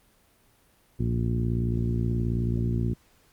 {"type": "harmonic tone with a mistuned harmonic", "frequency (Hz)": 58.7, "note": "A#1", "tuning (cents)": 13, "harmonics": [1, 2, 3, 4, 5, 6, 7], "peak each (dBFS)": [-30, -26, -32, -32, -41, -36, -47], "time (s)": [0.99, 2.94], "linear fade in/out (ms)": 10, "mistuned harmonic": 1, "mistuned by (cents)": 110, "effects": ["pink hiss -62 dBFS RMS until 3.32 s", "Opus 32 kbps"]}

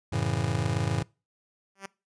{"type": "chord", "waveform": "square", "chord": "F# minor seventh", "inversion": "none", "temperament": "just", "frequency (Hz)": [92.5, 111, 138.75, 166.5], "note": ["F#2", "A2", "C#3", "E3"], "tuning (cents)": [0, 16, 2, 18], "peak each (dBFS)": [-33, -30, -32, -34], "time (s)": [0.12, 1.03], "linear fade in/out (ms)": 10}
{"type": "tone with exponential growth", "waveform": "5% pulse", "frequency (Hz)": 195.4, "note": "G3", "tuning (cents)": -5, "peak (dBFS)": -22, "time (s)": [1.75, 1.86], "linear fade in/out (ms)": 5, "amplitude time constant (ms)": 22}
{"effects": ["noise-tail reverb RT60 0.3 s tail -24 dB re dry", "resampled to 22050 Hz"]}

